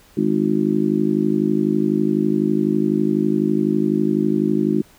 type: harmonic tone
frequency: 52 Hz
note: G#1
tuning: 3 cents sharp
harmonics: 3 / 4 / 5 / 6 / 7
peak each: -26 / -20 / -26 / -20 / -22 dBFS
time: 0.17-4.82 s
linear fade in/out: 5 ms
effects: pink hiss -51 dBFS RMS until 4.98 s